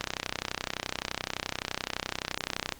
click train, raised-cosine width 0.2 ms, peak -11 dBFS, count 87, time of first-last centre 0.01-2.723 s, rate 31.7 Hz, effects pink hiss -53 dBFS RMS until 2.79 s + Opus 32 kbps

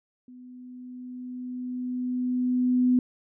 sine tone with level ramp, 250.3 Hz, B3, 23 cents sharp, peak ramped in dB -44 to -17 dBFS, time 0.28-2.99 s, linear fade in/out 2 ms, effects none

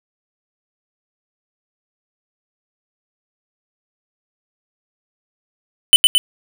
square tone with echo, 3010 Hz, F#7, 29 cents sharp, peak -3 dBFS, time 5.93-5.96 s, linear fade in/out 0 ms, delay 110 ms, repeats 2, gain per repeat -4 dB, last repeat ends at 6.18 s, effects none

